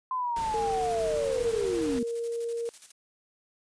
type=linear sweep; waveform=sine; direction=down; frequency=1037 to 232.5 Hz; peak=-27 dBFS; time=0.11-2.03 s; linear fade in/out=2 ms
type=noise; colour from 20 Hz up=pink; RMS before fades=-40 dBFS; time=0.36-1.99 s; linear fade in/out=2 ms
type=tone with pitch glide; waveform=sine; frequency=451 to 466.4 Hz; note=A4 to A#4; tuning=+43 to +1 cents; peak=-29 dBFS; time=0.54-2.69 s; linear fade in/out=0 ms; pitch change=+58 cents; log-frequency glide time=1.07-1.56 s
type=noise with tremolo; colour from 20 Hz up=blue; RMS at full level=-44 dBFS; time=0.82-2.92 s; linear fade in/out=10 ms; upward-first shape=square; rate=12 Hz; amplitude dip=65%
effects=resampled to 22050 Hz